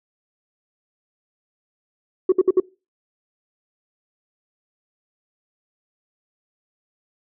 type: tone bursts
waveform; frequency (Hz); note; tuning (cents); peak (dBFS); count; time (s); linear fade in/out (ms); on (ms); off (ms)
sine; 371.9; F#4; +9; -9; 4; 2.29-2.601; 5; 32; 61
effects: noise-tail reverb RT60 0.3 s tail -23 dB re dry + tanh soft clip ceiling -9 dBFS